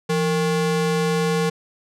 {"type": "ring-modulated tone", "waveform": "square", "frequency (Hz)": 314.5, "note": "D#4", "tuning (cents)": 19, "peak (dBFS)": -16, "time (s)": [0.09, 1.5], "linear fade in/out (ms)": 10, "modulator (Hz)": 145, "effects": ["low-pass 10000 Hz 12 dB/octave"]}